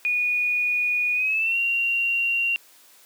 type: tone with pitch glide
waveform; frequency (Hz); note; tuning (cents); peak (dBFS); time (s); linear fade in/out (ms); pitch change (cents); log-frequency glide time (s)
sine; 2458 to 2759; D#7 to F7; -22 to -22; -20; 0.05-2.56; 0; +200; 1.14-1.58
effects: white hiss -53 dBFS RMS until 3.05 s + high-pass 300 Hz 12 dB/octave